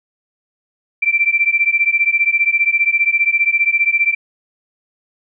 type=beating tone pair; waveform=sine; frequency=2340 / 2355 Hz; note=D7 / D7; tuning=-7 / +4 cents; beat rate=15 Hz; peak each=-15 dBFS; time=1.02-4.15 s; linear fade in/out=10 ms; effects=none